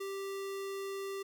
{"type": "tone", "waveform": "square", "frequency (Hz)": 392, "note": "G4", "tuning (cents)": 0, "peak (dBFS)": -38, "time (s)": [0, 1.23], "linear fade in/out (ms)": 10, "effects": []}